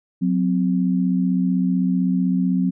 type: tone pair together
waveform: sine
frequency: 183 / 258.8 Hz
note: F#3 / C4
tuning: -19 / -19 cents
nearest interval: tritone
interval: 600 cents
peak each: -18 / -21 dBFS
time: 0.21-2.71 s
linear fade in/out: 20 ms
effects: none